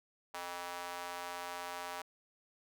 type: tone with high-pass filter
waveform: square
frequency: 88 Hz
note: F2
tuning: 14 cents sharp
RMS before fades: -43 dBFS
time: 0.34-2.02 s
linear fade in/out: 5 ms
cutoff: 830 Hz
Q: 1.6
effects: none